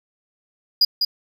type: tone with echo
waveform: triangle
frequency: 4890 Hz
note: D#8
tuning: 31 cents flat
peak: -10 dBFS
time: 0.81-0.85 s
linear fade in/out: 5 ms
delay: 200 ms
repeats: 1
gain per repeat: -5 dB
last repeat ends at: 1.05 s
effects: none